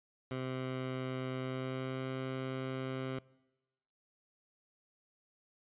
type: tone with pitch glide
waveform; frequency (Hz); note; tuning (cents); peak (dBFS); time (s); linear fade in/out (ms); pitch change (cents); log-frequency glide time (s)
15% pulse; 129.7 to 131.28; C3 to C3; -15 to +6; -30; 0.31-3.19; 2; +21; 1.36-2.08
effects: noise-tail reverb RT60 1.0 s tail -23 dB re dry + resampled to 8000 Hz